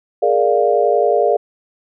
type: chord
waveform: sine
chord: Bb dominant seventh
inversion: third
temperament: equal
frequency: 415.3 / 466.2 / 587.3 / 698.5 Hz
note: Ab4 / Bb4 / D5 / F5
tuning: 0 / 0 / 0 / 0 cents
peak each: -17 dBFS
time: 0.22-1.37 s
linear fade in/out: 10 ms
effects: none